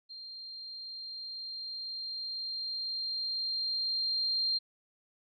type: tone with level ramp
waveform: sine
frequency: 4186 Hz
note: C8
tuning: in tune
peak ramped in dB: -43 to -27 dBFS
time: 0.09-4.59 s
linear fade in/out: 20 ms
effects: none